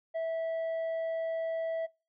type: tone with tanh clipping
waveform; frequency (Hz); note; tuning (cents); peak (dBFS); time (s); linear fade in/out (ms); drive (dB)
sine; 654; E5; -14; -31; 0.14-1.87; 20; 4
effects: noise-tail reverb RT60 0.3 s tail -24 dB re dry